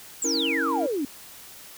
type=exponential sweep; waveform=sine; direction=down; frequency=7902 to 260.1 Hz; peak=-24 dBFS; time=0.22-1.05 s; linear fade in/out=2 ms
type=chord; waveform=triangle; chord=A# diminished; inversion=first; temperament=equal with one note detuned; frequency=277.2 / 326 / 466.2 Hz; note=C#4 / E4 / A#4; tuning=0 / -19 / 0 cents; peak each=-28 / -27 / -29 dBFS; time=0.24-0.87 s; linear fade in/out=10 ms
effects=white hiss -45 dBFS RMS until 1.77 s